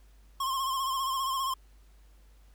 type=tone with vibrato; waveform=square; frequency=1067 Hz; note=C6; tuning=34 cents sharp; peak=-29 dBFS; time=0.4-1.54 s; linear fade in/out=5 ms; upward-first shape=sine; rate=15 Hz; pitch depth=54 cents each way; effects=added 50 Hz sine -54 dBFS peak until 2.54 s + pink hiss -67 dBFS RMS until 2.54 s